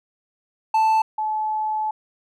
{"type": "tone pair in turn", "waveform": ["triangle", "sine"], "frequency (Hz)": [880, 862.4], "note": ["A5", "A5"], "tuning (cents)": [0, -35], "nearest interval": "unison", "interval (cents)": 35, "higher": "first", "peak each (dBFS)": [-13, -21], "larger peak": "first", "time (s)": [[0.74, 1.02], [1.18, 1.91]], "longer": "second", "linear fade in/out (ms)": 5, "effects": []}